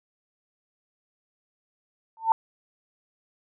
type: tone with exponential growth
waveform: sine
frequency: 896 Hz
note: A5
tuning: 31 cents sharp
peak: -12 dBFS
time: 2.17-2.32 s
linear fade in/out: 1 ms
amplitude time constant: 32 ms
effects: none